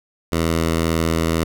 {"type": "tone with pitch glide", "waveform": "10% pulse", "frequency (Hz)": [82.41, 81.89], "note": ["E2", "E2"], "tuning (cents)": [0, -11], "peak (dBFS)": -9, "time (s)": [0.32, 1.44], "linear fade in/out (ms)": 5, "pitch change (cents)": -11, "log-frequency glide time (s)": [0.55, 0.65], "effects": []}